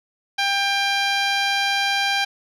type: tone with low-pass filter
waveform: 10% pulse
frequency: 795 Hz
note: G5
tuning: 24 cents sharp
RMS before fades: -21 dBFS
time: 0.38-2.25 s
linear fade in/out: 10 ms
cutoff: 6700 Hz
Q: 0.67
effects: none